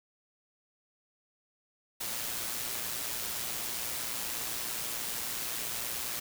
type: noise with amplitude modulation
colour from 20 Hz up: white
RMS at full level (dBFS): -34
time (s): 2-6.2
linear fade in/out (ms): 10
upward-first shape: sine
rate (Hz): 117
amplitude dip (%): 40
effects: none